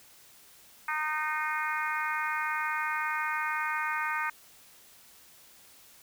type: harmonic tone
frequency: 307.3 Hz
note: D#4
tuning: 21 cents flat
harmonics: 3 / 4 / 5 / 6 / 7 / 8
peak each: -35 / -34 / -34 / -37 / -37 / -41 dBFS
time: 0.88-4.3 s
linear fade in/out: 5 ms
effects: white hiss -56 dBFS RMS until 6.02 s